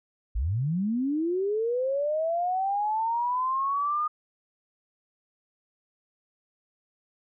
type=linear sweep; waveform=sine; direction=up; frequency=46.25 to 1230 Hz; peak=-24 dBFS; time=0.35-4.08 s; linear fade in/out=10 ms; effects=none